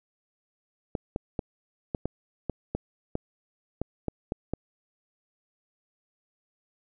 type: clicks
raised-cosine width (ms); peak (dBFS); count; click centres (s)
2; -15; 12; 0.952 / 1.161 / 1.392 / 1.948 / 2.056 / 2.497 / 2.75 / 3.154 / 3.816 / 4.083 / 4.321 / 4.536
effects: none